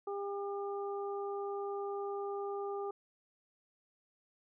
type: harmonic tone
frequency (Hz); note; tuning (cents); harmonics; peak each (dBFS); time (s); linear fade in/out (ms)
401.1; G4; +40; 1 / 2 / 3; -37 / -43 / -46; 0.07-2.91; 5
effects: none